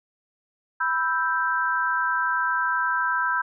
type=chord; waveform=sine; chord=E minor; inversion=second; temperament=equal; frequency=987.8 / 1318.5 / 1568 Hz; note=B5 / E6 / G6; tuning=0 / 0 / 0 cents; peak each=-26 / -27 / -24 dBFS; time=0.8-3.42 s; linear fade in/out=10 ms; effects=none